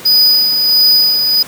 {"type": "tone with tremolo", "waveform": "square", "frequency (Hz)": 4963, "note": "D#8", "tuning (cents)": -5, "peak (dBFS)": -6, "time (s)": [0.05, 1.43], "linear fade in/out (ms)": 10, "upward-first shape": "sine", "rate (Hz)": 1.5, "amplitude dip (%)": 45, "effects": ["pink hiss -31 dBFS RMS until 1.47 s", "high-pass 150 Hz 12 dB/octave"]}